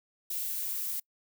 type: noise with high-pass filter sweep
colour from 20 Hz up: violet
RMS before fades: -34 dBFS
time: 0.3-1 s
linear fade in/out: 5 ms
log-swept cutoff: 2400 to 800 Hz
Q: 1.1
effects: noise-tail reverb RT60 0.1 s tail -26 dB re dry